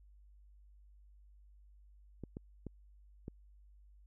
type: clicks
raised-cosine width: 3 ms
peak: -30 dBFS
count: 4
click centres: 2.237 / 2.369 / 2.667 / 3.281 s
effects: added 50 Hz sine -58 dBFS peak until 4.06 s